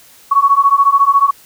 sine beating tone pair, 1108.7 / 1122.7 Hz, C#6 / C#6, 0 / +22 cents, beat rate 14 Hz, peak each -11 / -10 dBFS, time 0.31-1.31 s, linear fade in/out 10 ms, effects white hiss -44 dBFS RMS until 1.45 s

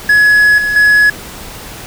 triangle tone with level steps, 1689 Hz, G#6, 29 cents sharp, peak -3 / -10 / -3 dBFS, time 0.09-1.1 s, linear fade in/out 5 ms, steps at 0.58 / 0.76 s, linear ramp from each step 2 ms, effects pink hiss -29 dBFS RMS until 1.86 s

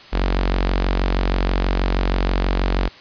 sawtooth tone with notch filter, 46.26 Hz, F#1, in tune, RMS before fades -19 dBFS, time 0.12-2.89 s, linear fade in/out 20 ms, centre 110 Hz, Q 0.73, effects white hiss -42 dBFS RMS until 3 s + resampled to 11025 Hz

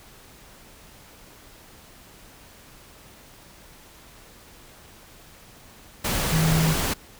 sine tone in noise, 160 Hz, D#3, 49 cents sharp, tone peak -19 dBFS, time 6.32-6.74 s, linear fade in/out 10 ms, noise pink, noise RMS -25 dBFS, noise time 6.04-6.94 s, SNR +3 dB, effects pink hiss -49 dBFS RMS until 7.19 s

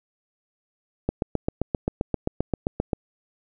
click train, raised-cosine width 2 ms, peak -9 dBFS, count 15, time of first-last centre 1.09-2.932 s, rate 7.6 Hz, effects none

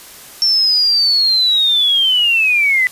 sine linear sweep, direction down, 5430 to 1975.5 Hz, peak -10 dBFS, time 0.42-2.87 s, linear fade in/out 0 ms, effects white hiss -37 dBFS RMS until 2.91 s + resampled to 32000 Hz

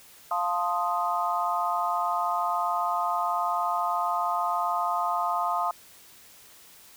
sine chord, F dominant seventh, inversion none, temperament equal, 698.5 / 880 / 1046.5 / 1244.5 Hz, F5 / A5 / C6 / Eb6, 0 / 0 / 0 / 0 cents, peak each -29 / -31 / -30 / -29 dBFS, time 0.31-5.71 s, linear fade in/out 2 ms, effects white hiss -52 dBFS RMS until 6.96 s

